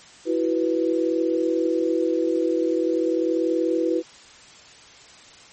sine chord, E suspended second, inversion none, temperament equal, 329.6 / 370 / 493.9 Hz, E4 / F#4 / B4, 0 / 0 / 0 cents, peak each -22 / -25 / -24 dBFS, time 0.25-4.03 s, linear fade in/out 50 ms, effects white hiss -47 dBFS RMS until 5.52 s + MP3 32 kbps

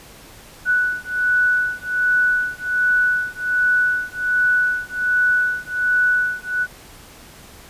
sine beating tone pair, 1480 / 1481.3 Hz, F#6 / F#6, 0 / +2 cents, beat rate 1.3 Hz, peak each -19 dBFS, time 0.65-6.67 s, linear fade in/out 50 ms, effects pink hiss -43 dBFS RMS until 7.69 s + resampled to 32000 Hz

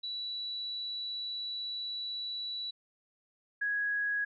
sine tone pair in turn, 3938 / 1662 Hz, B7 / G#6, -6 / +1 cents, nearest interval octave + minor third, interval 1493 cents, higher first, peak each -35 / -29 dBFS, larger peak second, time 0.03-2.71 / 3.61-4.25 s, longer first, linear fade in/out 10 ms, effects none

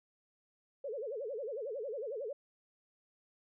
sine tone with vibrato, 492.9 Hz, B4, 3 cents flat, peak -37 dBFS, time 0.84-2.33 s, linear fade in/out 5 ms, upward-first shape sine, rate 11 Hz, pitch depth 280 cents each way, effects none

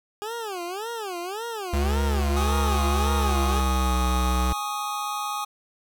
20% pulse tone with vibrato, 402.7 Hz, G4, 47 cents sharp, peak -25 dBFS, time 0.22-3.6 s, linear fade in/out 0 ms, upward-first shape sine, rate 1.8 Hz, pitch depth 270 cents each way
square tone with pitch glide, 71 to 63.25 Hz, C#2 to B1, +42 to +42 cents, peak -22 dBFS, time 1.73-4.53 s, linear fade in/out 5 ms, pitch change -200 cents, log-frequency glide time 3.12-3.97 s
square chord, Ab suspended fourth, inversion none, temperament equal, 830.6 / 1108.7 / 1244.5 Hz, Ab5 / Db6 / Eb6, 0 / 0 / 0 cents, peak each -32 / -35 / -31 dBFS, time 2.36-5.45 s, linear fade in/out 10 ms
effects none

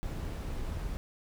brown noise, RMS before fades -36 dBFS, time 0.03-0.97 s, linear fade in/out 0 ms, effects none

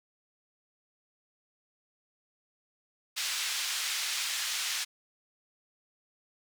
white band-pass noise, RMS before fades -33 dBFS, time 3.16-4.85 s, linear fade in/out 20 ms, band 1700 to 5900 Hz, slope 12 dB/octave, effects none

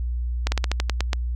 slowing click train, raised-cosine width 0.2 ms, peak -6 dBFS, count 9, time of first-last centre 0.47-1.132 s, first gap 50 ms, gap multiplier 1.14, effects added 60 Hz sine -23 dBFS peak until 1.35 s

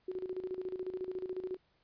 sine tone with tremolo, 370 Hz, F#4, in tune, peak -34 dBFS, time 0.08-1.57 s, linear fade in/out 5 ms, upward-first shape square, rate 14 Hz, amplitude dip 70%, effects pink hiss -73 dBFS RMS until 1.83 s + resampled to 11025 Hz

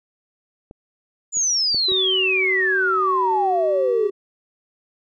clicks, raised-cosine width 2 ms, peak -26 / -29 / -20 / -23 dBFS, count 4, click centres 0.711 / 1.371 / 1.746 / 1.919 s
sine exponential sweep, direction down, 7100 to 395 Hz, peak -17 dBFS, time 1.32-4.11 s, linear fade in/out 50 ms
triangle tone with pitch glide, 377.5 to 383.9 Hz, F#4 to G4, +35 to -36 cents, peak -21 dBFS, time 1.88-4.1 s, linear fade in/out 5 ms, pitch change +29 cents, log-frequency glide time 3.64-3.81 s
effects none

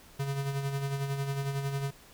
square tone with tremolo, 138.59 Hz, C#3, in tune, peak -29 dBFS, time 0.19-1.91 s, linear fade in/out 10 ms, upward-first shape sine, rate 11 Hz, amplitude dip 50%, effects pink hiss -55 dBFS RMS until 2.13 s

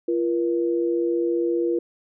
sine tone pair together, 342.8 / 477.8 Hz, F4 / A#4, -32 / +43 cents, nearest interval tritone, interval 575 cents, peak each -21 / -25 dBFS, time 0.08-1.79 s, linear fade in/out 5 ms, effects none

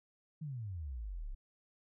sine exponential sweep, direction down, 162.7 to 30.87 Hz, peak -39 dBFS, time 0.41-1.35 s, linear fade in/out 10 ms, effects none

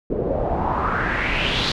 pink noise with low-pass filter sweep, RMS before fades -22 dBFS, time 0.1-1.72 s, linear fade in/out 5 ms, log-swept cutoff 410 to 4200 Hz, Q 3.9, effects none

